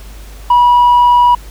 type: tone with tanh clipping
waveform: triangle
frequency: 972 Hz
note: B5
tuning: 28 cents flat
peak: -5 dBFS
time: 0.5-1.35 s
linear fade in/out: 5 ms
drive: 6 dB
effects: added 50 Hz sine -29 dBFS peak until 1.5 s + pink hiss -39 dBFS RMS until 1.5 s